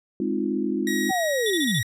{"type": "chord", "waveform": "sine", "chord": "F minor seventh", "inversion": "first", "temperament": "equal", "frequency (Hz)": [207.7, 261.6, 311.1, 349.2], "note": ["Ab3", "C4", "Eb4", "F4"], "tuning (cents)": [0, 0, 0, 0], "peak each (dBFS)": -28, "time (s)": [0.2, 1.11], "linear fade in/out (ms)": 2}
{"type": "tone", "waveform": "sawtooth", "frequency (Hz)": 1900, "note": "A#6", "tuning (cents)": 33, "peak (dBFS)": -23, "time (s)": [0.87, 1.83], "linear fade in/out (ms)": 2}
{"type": "linear sweep", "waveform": "sine", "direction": "down", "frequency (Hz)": [784, 94.6], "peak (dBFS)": -22, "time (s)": [1.09, 1.83], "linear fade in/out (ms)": 20}
{"type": "tone bursts", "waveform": "square", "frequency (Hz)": 3520, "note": "A7", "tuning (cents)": 0, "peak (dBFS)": -26, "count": 5, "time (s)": [1.46, 1.787], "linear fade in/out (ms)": 2, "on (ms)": 43, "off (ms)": 28}
{"effects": ["resampled to 32000 Hz"]}